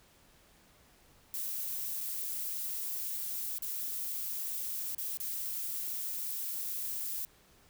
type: noise with dropouts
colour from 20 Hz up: violet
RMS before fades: -37 dBFS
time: 1.34-7.25 s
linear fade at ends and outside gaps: 0 ms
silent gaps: 2.006-2.01 / 3.584-3.622 / 4.948-4.982 / 5.172-5.202 s
effects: pink hiss -63 dBFS RMS until 7.69 s